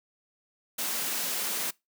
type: high-pass noise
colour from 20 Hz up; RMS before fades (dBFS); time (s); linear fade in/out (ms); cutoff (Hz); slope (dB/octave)
white; -31; 0.78-1.71; 10; 160; 96
effects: noise-tail reverb RT60 0.2 s tail -23 dB re dry